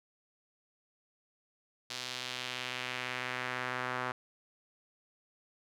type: tone with band-pass filter sweep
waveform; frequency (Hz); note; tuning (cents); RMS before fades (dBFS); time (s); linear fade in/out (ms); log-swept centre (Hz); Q
sawtooth; 126; B2; +35; -38; 1.9-4.12; 5; 4400 to 1300; 1.5
effects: none